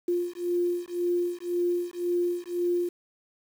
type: beating tone pair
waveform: sine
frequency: 350 / 351.9 Hz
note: F4 / F4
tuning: +4 / +13 cents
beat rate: 1.9 Hz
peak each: -28 dBFS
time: 0.08-2.89 s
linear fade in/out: 5 ms
effects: 8-bit